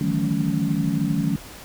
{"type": "tone cluster", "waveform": "sine", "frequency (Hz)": [151.5, 164.2, 187, 217, 280.4], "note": ["D#3", "E3", "F#3", "A3", "C#4"], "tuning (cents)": [-46, -6, 19, -24, 20], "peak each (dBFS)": -26, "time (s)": [0.01, 1.36], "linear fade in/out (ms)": 2, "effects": ["pink hiss -41 dBFS RMS until 1.64 s"]}